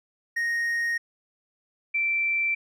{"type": "tone pair in turn", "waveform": ["triangle", "sine"], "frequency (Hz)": [1864.7, 2341], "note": ["A#6", "D7"], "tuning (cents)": [0, -6], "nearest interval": "major third", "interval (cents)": 394, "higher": "second", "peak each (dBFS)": -22, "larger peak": "neither", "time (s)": [[0.36, 0.98], [1.94, 2.55]], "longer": "first", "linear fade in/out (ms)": 10, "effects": []}